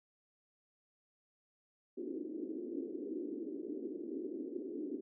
white band-pass noise, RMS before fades -42 dBFS, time 1.97-5.01 s, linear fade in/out 10 ms, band 260 to 390 Hz, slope 48 dB/octave, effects none

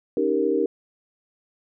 sine chord, Eb dominant seventh, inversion third, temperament equal, 277.2 / 311.1 / 392 / 466.2 Hz, Db4 / Eb4 / G4 / Bb4, 0 / 0 / 0 / 0 cents, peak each -28 / -25 / -24 / -23 dBFS, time 0.17-0.66 s, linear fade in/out 2 ms, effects none

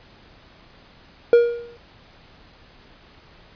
triangle tone with exponential decay, 473.5 Hz, A#4, 27 cents sharp, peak -5 dBFS, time 1.33-1.77 s, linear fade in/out 1 ms, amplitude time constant 95 ms, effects pink hiss -50 dBFS RMS until 3.55 s + resampled to 11025 Hz

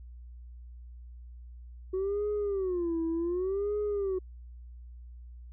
sine tone with vibrato, 370 Hz, F#4, in tune, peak -26 dBFS, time 1.93-4.19 s, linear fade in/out 10 ms, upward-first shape sine, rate 0.67 Hz, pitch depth 210 cents each way, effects tanh soft clip ceiling -26 dBFS + added 60 Hz sine -44 dBFS peak until 5.52 s

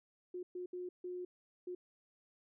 sine tone bursts at uneven times, 360 Hz, F#4, 47 cents flat, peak -40 dBFS, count 5, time 0.34-0.43 / 0.55-0.66 / 0.73-0.89 / 1.04-1.25 / 1.67-1.75 s, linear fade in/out 5 ms, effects none

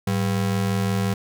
square ring-modulated tone, 148.9 Hz, D3, 24 cents sharp, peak -18 dBFS, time 0.07-1.14 s, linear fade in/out 5 ms, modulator 42.8 Hz, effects none

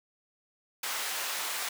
pink high-pass noise, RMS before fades -34 dBFS, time 0.83-1.69 s, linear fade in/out 5 ms, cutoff 1000 Hz, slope 12 dB/octave, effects none

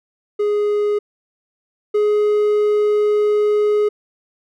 triangle tone pair in turn, 415.3 / 418.9 Hz, G#4 / G#4, 0 / +15 cents, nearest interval unison, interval 15 cents, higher second, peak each -13 / -11 dBFS, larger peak second, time 0.39-0.99 / 1.94-3.89 s, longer second, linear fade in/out 10 ms, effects none

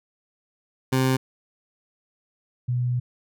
20% pulse / sine tone pair in turn, 130.81 / 123.4 Hz, C3 / B2, 0 / -1 cents, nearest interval minor second, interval 101 cents, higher first, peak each -14 / -21 dBFS, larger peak first, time 0.92-1.17 / 2.68-3 s, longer second, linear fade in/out 10 ms, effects none

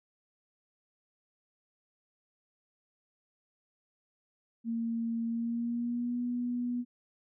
sine tone with pitch glide, 230 to 243.7 Hz, A#3 to B3, -23 to -23 cents, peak -30 dBFS, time 4.64-6.85 s, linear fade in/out 50 ms, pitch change +100 cents, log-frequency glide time 5.26-6.21 s, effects none

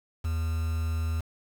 triangle tone with quantisation, 81 Hz, E2, 30 cents flat, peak -24 dBFS, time 0.24-1.21 s, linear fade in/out 10 ms, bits 7, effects none

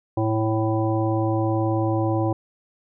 harmonic tone, 110.2 Hz, A2, 3 cents sharp, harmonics 1 / 3 / 5 / 7 / 9, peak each -23 / -23 / -28 / -29 / -33 dBFS, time 0.17-2.33 s, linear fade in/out 5 ms, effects none

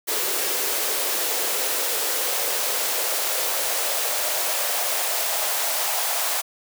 white noise with high-pass filter sweep, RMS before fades -24 dBFS, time 0.07-6.42 s, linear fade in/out 20 ms, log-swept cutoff 400 to 710 Hz, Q 2.8, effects none

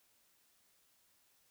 silence, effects white hiss -72 dBFS RMS until 1.5 s

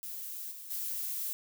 violet noise with level steps, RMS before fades -41 / -46 / -36 dBFS, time 0.03-1.33 s, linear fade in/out 0 ms, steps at 0.51 / 0.7 s, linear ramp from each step 10 ms, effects none

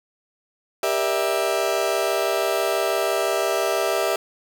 35% pulse chord, E half-diminished seventh, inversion first, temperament just, 395.6 / 474.7 / 593.3 / 659.3 Hz, G4 / Bb4 / D5 / E5, +16 / +31 / +18 / 0 cents, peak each -24 / -27 / -25 / -22 dBFS, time 0.83-4.16 s, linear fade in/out 2 ms, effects none

